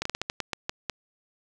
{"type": "slowing click train", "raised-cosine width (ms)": 0.2, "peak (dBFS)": -11, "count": 10, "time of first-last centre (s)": [0.02, 0.897], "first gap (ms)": 34, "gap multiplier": 1.25, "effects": []}